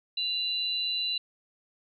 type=tone pair together; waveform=sine; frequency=2794 / 3986 Hz; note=F7 / B7; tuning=0 / +15 cents; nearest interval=tritone; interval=615 cents; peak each=-34 / -28 dBFS; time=0.17-1.18 s; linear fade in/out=5 ms; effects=none